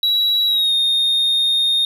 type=tone with pitch glide; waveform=sine; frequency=3895 to 3685 Hz; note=B7 to A#7; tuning=-25 to -21 cents; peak=-11 dBFS; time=0.03-1.85 s; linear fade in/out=2 ms; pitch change=-96 cents; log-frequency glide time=0.47-0.73 s; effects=tanh soft clip ceiling -13 dBFS + 8-bit